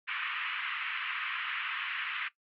white band-pass noise, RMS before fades -36 dBFS, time 0.07-2.29 s, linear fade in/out 20 ms, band 1100 to 2900 Hz, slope 48 dB/octave, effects noise-tail reverb RT60 0.1 s tail -17 dB re dry + Opus 48 kbps

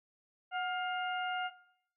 harmonic tone with a mistuned harmonic, 706 Hz, F5, 19 cents sharp, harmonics 1 / 2 / 3 / 4, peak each -34 / -37 / -46 / -44 dBFS, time 0.51-1.51 s, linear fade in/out 50 ms, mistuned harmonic 1, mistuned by +72 cents, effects noise-tail reverb RT60 0.7 s tail -17 dB re dry

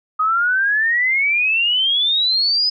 sine exponential sweep, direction up, 1244.5 to 5070 Hz, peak -14 dBFS, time 0.19-2.7 s, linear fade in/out 10 ms, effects none

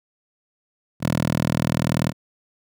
10% pulse tone with high-pass filter, 40.25 Hz, E1, 41 cents flat, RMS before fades -22 dBFS, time 1-2.13 s, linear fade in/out 50 ms, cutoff 140 Hz, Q 1.3, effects none

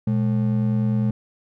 triangle ring-modulated tone, 165.2 Hz, E3, 4 cents sharp, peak -13 dBFS, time 0.07-1.11 s, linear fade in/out 5 ms, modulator 45 Hz, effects none

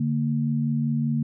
sine tone pair together, 144.95 / 230.1 Hz, D3 / A#3, -22 / -22 cents, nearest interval minor sixth, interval 800 cents, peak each -24 dBFS, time 0-1.23 s, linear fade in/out 5 ms, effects none

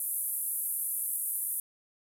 pink band-pass noise, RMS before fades -33 dBFS, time 0-1.6 s, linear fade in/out 2 ms, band 10000 to 13000 Hz, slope 48 dB/octave, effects none

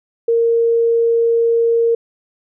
sine tone, 463 Hz, A#4, 12 cents flat, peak -11 dBFS, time 0.28-1.95 s, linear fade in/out 5 ms, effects none

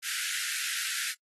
pink high-pass noise, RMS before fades -33 dBFS, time 0.02-1.15 s, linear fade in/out 50 ms, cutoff 1400 Hz, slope 96 dB/octave, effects noise-tail reverb RT60 0.1 s tail -26 dB re dry + AAC 32 kbps

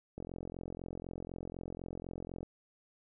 click train, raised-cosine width 2 ms, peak -29 dBFS, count 100, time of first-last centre 0.18-2.43 s, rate 44 Hz, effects none

